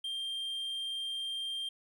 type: tone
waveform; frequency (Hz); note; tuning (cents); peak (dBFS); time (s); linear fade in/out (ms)
triangle; 3181; G7; +25; -33; 0.04-1.69; 5
effects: none